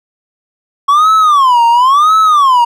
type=tone with vibrato; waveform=triangle; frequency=1100 Hz; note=C#6; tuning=14 cents flat; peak=-3 dBFS; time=0.88-2.65 s; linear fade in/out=10 ms; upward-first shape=sine; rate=0.96 Hz; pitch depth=290 cents each way; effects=none